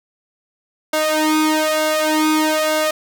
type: tone with flanger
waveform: sawtooth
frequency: 310 Hz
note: D#4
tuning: 6 cents flat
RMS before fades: -17 dBFS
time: 0.93-2.91 s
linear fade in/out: 5 ms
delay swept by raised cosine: 1.4 to 2.4 ms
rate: 1.1 Hz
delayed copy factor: +0.9
effects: none